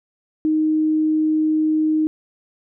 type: tone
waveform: sine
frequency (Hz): 311.1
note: D#4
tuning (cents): 0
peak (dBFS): -15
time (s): 0.45-2.07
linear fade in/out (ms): 0
effects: none